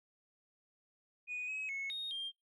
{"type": "tone with pitch steps", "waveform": "sine", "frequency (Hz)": [2474, 2551, 2192, 3720, 3195], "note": ["D#7", "D#7", "C#7", "A#7", "G7"], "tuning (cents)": [-10, 43, -20, -4, 32], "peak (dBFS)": -36, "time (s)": [1.27, 2.32], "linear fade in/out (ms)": 50, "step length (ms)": 210, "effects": ["noise-tail reverb RT60 0.2 s tail -23 dB re dry", "tanh soft clip ceiling -35 dBFS"]}